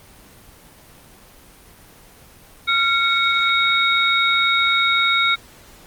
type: tone cluster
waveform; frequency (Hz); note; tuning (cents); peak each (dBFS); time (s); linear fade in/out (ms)
sine; 1379 / 2218 / 3754; F6 / C#7 / A#7; -22 / 0 / +11; -19; 2.67-5.36; 20
effects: pink hiss -46 dBFS RMS until 5.86 s + Opus 24 kbps